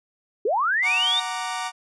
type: linear sweep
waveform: sine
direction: up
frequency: 367.9 to 3729 Hz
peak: -19 dBFS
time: 0.45-1.2 s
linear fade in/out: 5 ms
type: chord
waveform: sawtooth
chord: Gb augmented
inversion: none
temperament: equal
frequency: 740 / 932.3 / 1174.7 Hz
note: Gb5 / Bb5 / D6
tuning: 0 / 0 / 0 cents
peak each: -27 / -27 / -28 dBFS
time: 0.82-1.72 s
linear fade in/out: 50 ms
effects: resampled to 22050 Hz